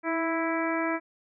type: harmonic tone with a mistuned harmonic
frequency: 329.6 Hz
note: E4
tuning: in tune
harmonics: 1 / 2 / 3 / 4 / 5 / 6 / 7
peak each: -29 / -32 / -34 / -35 / -36 / -37 / -37 dBFS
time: 0.03-1 s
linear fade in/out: 50 ms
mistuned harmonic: 1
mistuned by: -24 cents
effects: none